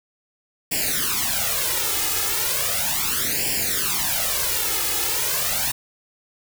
white noise with flanger, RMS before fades -23 dBFS, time 0.71-5.72 s, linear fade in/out 10 ms, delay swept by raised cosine 0.39 to 2.39 ms, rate 0.36 Hz, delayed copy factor +0.95, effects none

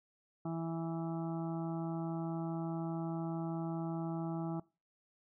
harmonic tone, 164.81 Hz, E3, in tune, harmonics 1 / 2 / 4 / 5 / 6 / 7 / 8, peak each -38 / -40 / -46 / -47 / -58 / -54 / -54 dBFS, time 0.45-4.6 s, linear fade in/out 5 ms, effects noise-tail reverb RT60 0.3 s tail -22 dB re dry

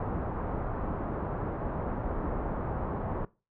pink low-pass noise, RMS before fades -33 dBFS, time 0-3.25 s, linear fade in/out 2 ms, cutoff 1200 Hz, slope 24 dB/octave, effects noise-tail reverb RT60 0.3 s tail -21 dB re dry

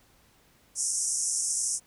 white band-pass noise, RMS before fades -29 dBFS, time 0.75-1.8 s, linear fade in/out 50 ms, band 5500 to 10000 Hz, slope 96 dB/octave, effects pink hiss -62 dBFS RMS until 1.86 s

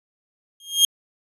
sawtooth tone with exponential growth, 3233 Hz, G#7, 47 cents flat, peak -6 dBFS, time 0.6-0.85 s, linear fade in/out 2 ms, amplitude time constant 53 ms, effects resampled to 32000 Hz

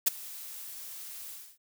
blue noise with ADSR envelope, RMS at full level -20 dBFS, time 0.06-1.58 s, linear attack 16 ms, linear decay 12 ms, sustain -23 dB, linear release 280 ms, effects none

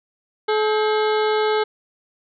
harmonic tone with a mistuned harmonic, 429 Hz, A4, 44 cents flat, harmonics 1 / 2 / 3 / 4 / 5 / 7 / 8 / 9 / 10, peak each -18 / -24 / -28 / -30 / -32 / -35 / -36 / -37 / -38 dBFS, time 0.48-1.64 s, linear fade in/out 10 ms, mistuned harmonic 4, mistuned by -130 cents, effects none

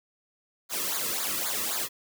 white noise with flanger, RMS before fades -30 dBFS, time 0.69-1.89 s, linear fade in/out 50 ms, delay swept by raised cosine 0.35 to 1.35 ms, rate 3.8 Hz, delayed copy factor -0.9, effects none

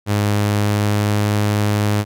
sawtooth tone with pitch glide, 103.3 to 104.08 Hz, G#2 to G#2, -9 to +4 cents, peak -11 dBFS, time 0.06-2.05 s, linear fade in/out 50 ms, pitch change +13 cents, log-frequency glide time 0.22-1.3 s, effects none

